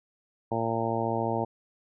harmonic tone, 114.3 Hz, A#2, 34 cents flat, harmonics 1 / 2 / 3 / 4 / 5 / 6 / 7 / 8, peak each -34 / -34 / -34 / -34 / -34 / -34 / -34 / -34 dBFS, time 0.51-1.45 s, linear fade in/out 10 ms, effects none

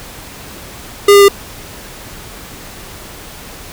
square tone with pitch steps, 405.4 / 402.6 / 399.8 Hz, G#4 / G4 / G4, -42 / +46 / +34 cents, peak -3 dBFS, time 1.08-1.284 s, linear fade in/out 5 ms, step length 68 ms, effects pink hiss -32 dBFS RMS until 3.72 s

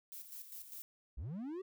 violet noise with tremolo, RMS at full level -48 dBFS, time 0.12-0.82 s, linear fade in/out 0 ms, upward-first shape square, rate 5 Hz, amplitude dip 55%
triangle linear sweep, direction up, 47.02 to 393.3 Hz, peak -38 dBFS, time 1.17-1.62 s, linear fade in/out 10 ms
effects none

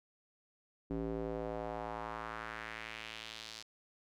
square tone with band-pass filter sweep, 55.6 Hz, A1, 19 cents sharp, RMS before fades -42 dBFS, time 0.9-3.63 s, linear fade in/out 10 ms, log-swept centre 310 to 4800 Hz, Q 1.9, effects none

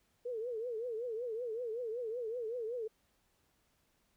sine tone with vibrato, 466.2 Hz, A#4, in tune, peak -36 dBFS, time 0.25-2.88 s, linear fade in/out 10 ms, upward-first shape triangle, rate 5.3 Hz, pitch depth 160 cents each way, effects pink hiss -75 dBFS RMS until 4.16 s

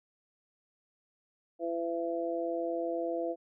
harmonic tone, 168.3 Hz, E3, 36 cents sharp, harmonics 2 / 3 / 4, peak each -35 / -35 / -35 dBFS, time 1.59-3.36 s, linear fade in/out 50 ms, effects none

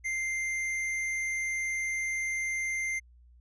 sine tone with hard clipping, 2093 Hz, C7, in tune, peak -31 dBFS, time 0.04-3 s, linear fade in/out 20 ms, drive 9 dB, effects added 60 Hz sine -54 dBFS peak until 3.4 s + resampled to 24000 Hz

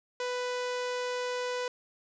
sawtooth tone, 496 Hz, B4, 7 cents sharp, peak -27 dBFS, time 0.2-1.68 s, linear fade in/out 2 ms, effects resampled to 16000 Hz + 10-bit

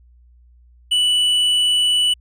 triangle tone with hard clipping, 2964 Hz, F#7, 2 cents sharp, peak -15 dBFS, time 0.91-2.14 s, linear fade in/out 10 ms, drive 8 dB, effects added 60 Hz sine -47 dBFS peak until 2.2 s

